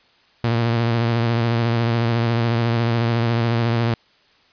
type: tone with vibrato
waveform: sawtooth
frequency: 116.54 Hz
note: A#2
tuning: in tune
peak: -13 dBFS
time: 0.44-3.94 s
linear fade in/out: 0 ms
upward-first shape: sine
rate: 14 Hz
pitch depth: 40 cents each way
effects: white hiss -56 dBFS RMS until 4.52 s + resampled to 11025 Hz